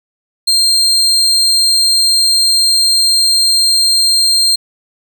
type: tone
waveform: 35% pulse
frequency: 4186 Hz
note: C8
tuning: in tune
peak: -7 dBFS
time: 0.47-4.56 s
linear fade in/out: 10 ms
effects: none